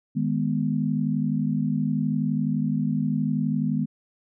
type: chord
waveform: sine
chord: G# minor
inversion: second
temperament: equal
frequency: 155.56 / 207.7 / 246.9 Hz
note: D#3 / G#3 / B3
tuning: 0 / 0 / 0 cents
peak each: -26 dBFS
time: 0.15-3.86 s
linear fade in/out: 20 ms
effects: none